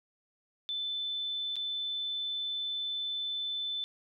sine tone with dropouts, 3520 Hz, A7, in tune, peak -32 dBFS, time 0.69-3.84 s, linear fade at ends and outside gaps 0 ms, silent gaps 1.557-1.565 s, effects none

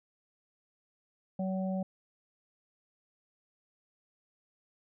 harmonic tone, 188.9 Hz, F#3, 36 cents sharp, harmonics 1 / 3 / 4, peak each -31 / -38 / -43 dBFS, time 1.39-1.83 s, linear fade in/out 5 ms, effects none

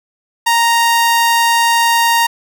sawtooth tone, 931 Hz, A#5, 2 cents flat, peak -6 dBFS, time 0.46-2.27 s, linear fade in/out 10 ms, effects none

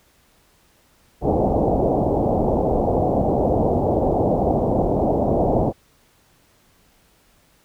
white low-pass noise, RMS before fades -19 dBFS, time 1.21-5.73 s, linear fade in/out 50 ms, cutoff 770 Hz, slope 48 dB/octave, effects pink hiss -58 dBFS RMS until 7.64 s

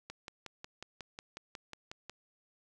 click train, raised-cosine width 0.2 ms, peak -26 dBFS, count 12, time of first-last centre 0.1-2.096 s, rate 5.51 Hz, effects none

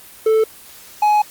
triangle tone pair in turn, 440 / 840.3 Hz, A4 / G#5, 0 / +20 cents, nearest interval major seventh, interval 1120 cents, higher second, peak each -9 dBFS, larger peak neither, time 0.26-0.44 / 1.02-1.22 s, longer second, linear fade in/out 5 ms, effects white hiss -41 dBFS RMS until 1.3 s + Opus 24 kbps

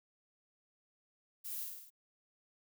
violet noise with echo, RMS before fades -43 dBFS, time 1.44-1.65 s, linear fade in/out 20 ms, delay 51 ms, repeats 5, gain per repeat -3 dB, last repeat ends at 1.905 s, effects none

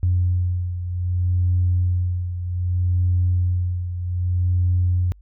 sine beating tone pair, 89.4 / 90.04 Hz, F2 / F#2, +41 / -47 cents, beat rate 0.64 Hz, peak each -18 / -24 dBFS, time 0.03-5.12 s, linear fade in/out 0 ms, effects tanh soft clip ceiling -10 dBFS + added 50 Hz sine -45 dBFS peak until 5.21 s

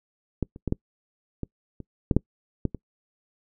clicks, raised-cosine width 3 ms, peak -12 / -28 / -14 / -10 / -17 / -25 / -7 / -6 / -11 / -19 dBFS, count 10, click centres 0.427 / 0.561 / 0.677 / 0.724 / 1.433 / 1.803 / 2.112 / 2.166 / 2.653 / 2.747 s, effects noise-tail reverb RT60 0.1 s tail -25 dB re dry

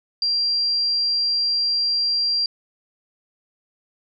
sine tone, 4745 Hz, D8, 17 cents sharp, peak -18 dBFS, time 0.22-2.46 s, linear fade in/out 2 ms, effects none

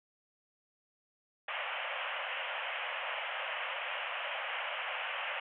white band-pass noise, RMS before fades -38 dBFS, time 1.48-5.4 s, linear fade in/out 5 ms, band 510 to 3100 Hz, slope 96 dB/octave, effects none

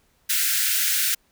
white high-pass noise, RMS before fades -22 dBFS, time 0.29-1.15 s, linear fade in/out 10 ms, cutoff 1400 Hz, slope 96 dB/octave, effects pink hiss -64 dBFS RMS until 1.31 s

